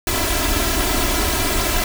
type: noise with comb filter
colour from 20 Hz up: pink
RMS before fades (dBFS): -19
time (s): 0.07-1.84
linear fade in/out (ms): 2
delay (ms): 3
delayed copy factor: +0.9
effects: none